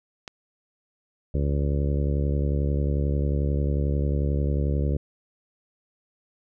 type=click; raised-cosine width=0.2 ms; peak=-18 dBFS; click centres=0.278 s
type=harmonic tone; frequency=71.2 Hz; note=C#2; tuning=47 cents sharp; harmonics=1 / 2 / 3 / 4 / 5 / 6 / 7 / 8; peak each=-23 / -27 / -34 / -35 / -36 / -37 / -37 / -40 dBFS; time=1.34-4.97 s; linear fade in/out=5 ms
effects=none